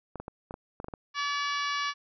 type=clicks; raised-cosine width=1 ms; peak=-24 dBFS; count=9; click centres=0.157 / 0.2 / 0.281 / 0.509 / 0.541 / 0.801 / 0.844 / 0.884 / 0.938 s
type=harmonic tone; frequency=573 Hz; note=D5; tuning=43 cents flat; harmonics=2 / 3 / 4 / 5 / 6 / 7 / 8 / 9 / 10; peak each=-31 / -35 / -37 / -39 / -41 / -42 / -43 / -44 / -45 dBFS; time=1.14-1.94 s; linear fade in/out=50 ms
effects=none